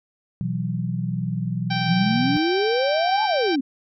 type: chord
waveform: sine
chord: B suspended fourth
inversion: none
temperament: just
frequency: 123.47 / 164.63 / 185.21 Hz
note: B2 / E3 / F#3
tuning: 0 / -2 / +2 cents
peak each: -27 dBFS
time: 0.41-2.37 s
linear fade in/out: 0 ms
type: harmonic tone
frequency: 780 Hz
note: G5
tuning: 9 cents flat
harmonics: 1 / 2 / 3 / 4 / 5 / 6 / 7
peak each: -27 / -30 / -32 / -33 / -34 / -35 / -35 dBFS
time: 1.7-3.56 s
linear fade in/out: 10 ms
type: exponential two-way sweep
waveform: sine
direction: up then down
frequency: 164.81 to 881 to 252.5 Hz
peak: -19 dBFS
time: 1.88-3.61 s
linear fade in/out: 10 ms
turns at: 3.24 s
effects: none